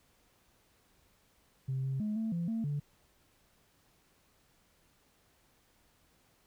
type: tone with pitch steps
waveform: sine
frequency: 132.2 / 133.9 / 212 / 222.5 / 170.4 / 225.6 / 145.1 Hz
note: C3 / C3 / G#3 / A3 / F3 / A3 / D3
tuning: +18 / +40 / +36 / +20 / -42 / +44 / -21 cents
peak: -30 dBFS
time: 1.68-2.8 s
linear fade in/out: 10 ms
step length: 160 ms
effects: tanh soft clip ceiling -28 dBFS + pink hiss -69 dBFS RMS until 6.46 s